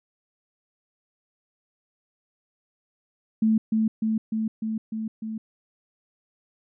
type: tone with echo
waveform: sine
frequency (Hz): 220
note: A3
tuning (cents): 0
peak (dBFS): -17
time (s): 3.42-3.58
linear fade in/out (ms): 5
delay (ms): 300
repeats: 6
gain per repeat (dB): -2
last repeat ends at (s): 5.38
effects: none